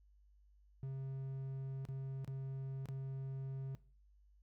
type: tone with dropouts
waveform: triangle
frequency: 134.3 Hz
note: C3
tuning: 46 cents sharp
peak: -38 dBFS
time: 0.83-3.75 s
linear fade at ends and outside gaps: 0 ms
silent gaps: 1.852-1.887 / 2.246-2.277 / 2.857-2.887 s
effects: noise-tail reverb RT60 0.4 s tail -18 dB re dry + added 50 Hz sine -64 dBFS peak until 4.42 s